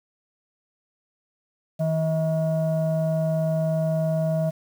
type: tone pair together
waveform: sine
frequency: 159.7 / 638.8 Hz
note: D#3 / D#5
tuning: +45 / +45 cents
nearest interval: 2 octaves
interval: 2400 cents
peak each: -21 / -23 dBFS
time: 1.79-4.51 s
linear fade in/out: 20 ms
effects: tanh soft clip ceiling -16 dBFS + 8-bit